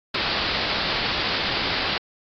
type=low-pass noise; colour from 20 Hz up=white; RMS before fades=-25 dBFS; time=0.14-1.98 s; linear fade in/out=5 ms; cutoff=4900 Hz; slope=96 dB/octave; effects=AAC 48 kbps